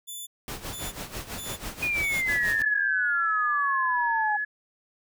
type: tone bursts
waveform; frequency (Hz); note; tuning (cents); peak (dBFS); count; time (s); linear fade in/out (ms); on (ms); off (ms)
10% pulse; 3500; A7; -10; -28; 4; 0.07-2.22; 20; 200; 450
type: noise with tremolo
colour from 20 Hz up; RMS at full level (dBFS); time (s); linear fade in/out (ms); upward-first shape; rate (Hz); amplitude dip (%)
pink; -34; 0.48-2.62; 0; sine; 6.1; 75
type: exponential sweep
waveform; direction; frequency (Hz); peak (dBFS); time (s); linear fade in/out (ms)
sine; down; 2489 to 825; -24; 1.82-4.37; 10
type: tone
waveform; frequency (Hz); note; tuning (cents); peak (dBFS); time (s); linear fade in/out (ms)
sine; 1700; G#6; +40; -26; 2.28-4.45; 10
effects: none